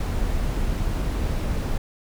brown noise, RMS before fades -24 dBFS, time 0-1.78 s, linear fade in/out 5 ms, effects none

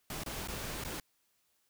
pink noise with dropouts, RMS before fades -40 dBFS, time 0.1-1 s, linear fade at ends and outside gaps 2 ms, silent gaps 0.236-0.261 / 0.475-0.484 / 0.839-0.848 s, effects white hiss -75 dBFS RMS until 1.69 s

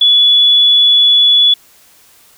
sine tone, 3419 Hz, G#7, 50 cents sharp, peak -5 dBFS, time 0.01-1.54 s, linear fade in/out 5 ms, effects white hiss -46 dBFS RMS until 2.37 s

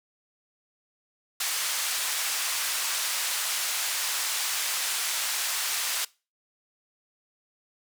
white band-pass noise, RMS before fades -29 dBFS, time 1.4-6.05 s, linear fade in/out 5 ms, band 970 to 10000 Hz, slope 12 dB/octave, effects noise-tail reverb RT60 0.3 s tail -22 dB re dry

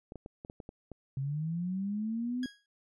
clicks, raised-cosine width 2 ms, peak -30 dBFS, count 8, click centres 0.121 / 0.157 / 0.261 / 0.449 / 0.499 / 0.602 / 0.691 / 0.917 s
sine linear sweep, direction up, 131.6 to 257.2 Hz, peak -31 dBFS, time 1.17-2.46 s, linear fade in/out 2 ms
20% pulse tone with exponential decay, 1651 Hz, G#6, 11 cents flat, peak -34 dBFS, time 2.43-2.66 s, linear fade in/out 2 ms, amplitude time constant 48 ms
effects resampled to 24000 Hz

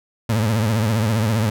30% pulse tone with vibrato, 110 Hz, A2, in tune, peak -14 dBFS, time 0.29-1.5 s, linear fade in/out 5 ms, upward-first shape triangle, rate 15 Hz, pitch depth 140 cents each way, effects none

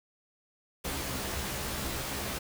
pink noise with comb filter, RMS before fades -35 dBFS, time 0.84-2.39 s, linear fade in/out 10 ms, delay 15 ms, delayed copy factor +0.95, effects none

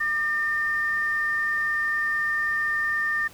sine tone pair together, 1199.3 / 1811 Hz, D6 / A6, +36 / +49 cents, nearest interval perfect fifth, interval 713 cents, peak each -31 / -22 dBFS, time 0-3.28 s, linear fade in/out 10 ms, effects tanh soft clip ceiling -15 dBFS + pink hiss -49 dBFS RMS until 3.33 s

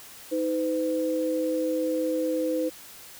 sine tone pair together, 315.4 / 507 Hz, D#4 / B4, +24 / +45 cents, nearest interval minor sixth, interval 821 cents, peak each -27 / -26 dBFS, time 0.31-2.7 s, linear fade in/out 20 ms, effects white hiss -46 dBFS RMS until 3.19 s

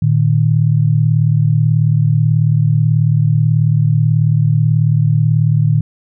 sine tone pair together, 113.96 / 152.3 Hz, A#2 / D#3, -39 / -37 cents, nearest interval perfect fourth, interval 502 cents, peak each -12 dBFS, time 0.02-5.81 s, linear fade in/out 5 ms, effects none

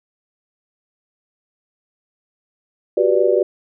sine chord, G major seventh, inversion third, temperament just, 367.5 / 392 / 490 / 588 Hz, F#4 / G4 / B4 / D5, -12 / 0 / -14 / +2 cents, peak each -18 dBFS, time 2.97-3.43 s, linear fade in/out 5 ms, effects none

